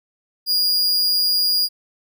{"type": "tone", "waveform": "45% pulse", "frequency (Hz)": 4858, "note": "D#8", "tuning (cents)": -42, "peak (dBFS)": -15, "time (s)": [0.46, 1.69], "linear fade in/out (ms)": 50, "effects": []}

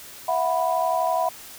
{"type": "chord", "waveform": "sine", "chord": "E suspended second", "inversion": "none", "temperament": "equal with one note detuned", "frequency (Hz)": [659.3, 731.1, 987.8], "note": ["E5", "F#5", "B5"], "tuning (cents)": [0, -21, 0], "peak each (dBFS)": [-24, -24, -25], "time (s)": [0.28, 1.29], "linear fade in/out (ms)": 5, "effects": ["white hiss -42 dBFS RMS until 1.58 s"]}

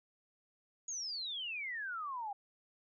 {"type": "exponential sweep", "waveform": "sine", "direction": "down", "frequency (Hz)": [6820, 784], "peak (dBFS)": -38, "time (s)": [0.88, 2.33], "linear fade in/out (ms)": 5, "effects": []}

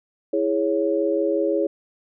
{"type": "chord", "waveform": "sine", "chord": "C# minor", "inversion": "first", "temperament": "equal", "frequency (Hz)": [329.6, 415.3, 554.4], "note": ["E4", "G#4", "C#5"], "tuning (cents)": [0, 0, 0], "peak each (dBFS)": -23, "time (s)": [0.33, 1.67], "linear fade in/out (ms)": 5, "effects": []}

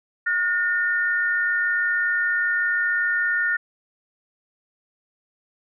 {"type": "tone pair together", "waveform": "sine", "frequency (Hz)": [1442, 1816.8], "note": ["F#6", "A#6"], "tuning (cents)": [-45, -45], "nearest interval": "major third", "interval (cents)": 400, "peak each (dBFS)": -22, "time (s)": [0.26, 3.57], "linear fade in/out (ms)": 10, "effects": []}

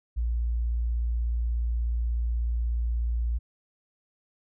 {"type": "tone", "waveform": "sine", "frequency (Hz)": 58.27, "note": "A#1", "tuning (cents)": 0, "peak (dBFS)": -24, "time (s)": [0.16, 3.39], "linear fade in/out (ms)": 20, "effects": []}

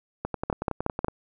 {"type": "two click trains", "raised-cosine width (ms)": 1, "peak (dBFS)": [-14, -10], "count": [10, 4], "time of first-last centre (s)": [[0.25, 1.083], [0.5, 1.045]], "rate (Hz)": [10.8, 5.5], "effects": []}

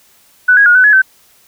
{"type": "tone with pitch steps", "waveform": "sine", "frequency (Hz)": [1491, 1649, 1439, 1506, 1693, 1539], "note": ["F#6", "G#6", "F#6", "F#6", "G#6", "G6"], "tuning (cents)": [13, -13, -49, 30, 33, -32], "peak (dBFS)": -4, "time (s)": [0.48, 1.02], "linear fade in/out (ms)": 10, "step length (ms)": 90, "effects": ["white hiss -49 dBFS RMS until 1.47 s"]}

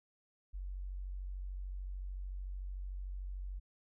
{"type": "tone", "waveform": "sine", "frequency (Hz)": 46.75, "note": "F#1", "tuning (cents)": 19, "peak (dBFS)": -39, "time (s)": [0.53, 3.6], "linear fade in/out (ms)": 20, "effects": []}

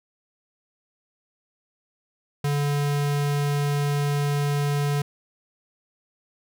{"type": "tone", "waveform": "square", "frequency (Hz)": 144.2, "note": "D3", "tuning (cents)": -31, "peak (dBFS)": -22, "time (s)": [2.44, 5.02], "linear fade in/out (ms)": 5, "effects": []}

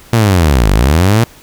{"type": "linear two-way sweep", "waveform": "sawtooth", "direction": "down then up", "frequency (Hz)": [120, 46.25, 120], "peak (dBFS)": -3, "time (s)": [0.13, 1.24], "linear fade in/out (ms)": 0, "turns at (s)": 0.71, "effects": ["pink hiss -40 dBFS RMS until 1.42 s"]}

